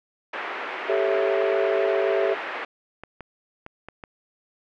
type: band-pass noise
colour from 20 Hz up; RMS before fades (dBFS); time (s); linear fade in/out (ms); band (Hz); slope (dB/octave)
white; -32; 0.33-2.65; 5; 340 to 2200; 24
type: chord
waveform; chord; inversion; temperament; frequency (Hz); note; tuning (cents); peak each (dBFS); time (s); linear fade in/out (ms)
sine; A dominant seventh; third; equal; 392 / 440 / 554.4 / 659.3; G4 / A4 / C#5 / E5; 0 / 0 / 0 / 0; -24 / -26 / -27 / -25; 0.88-2.35; 20
type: clicks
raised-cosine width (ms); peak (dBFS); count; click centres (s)
0.5; -23; 5; 3.036 / 3.207 / 3.664 / 3.886 / 4.038
effects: none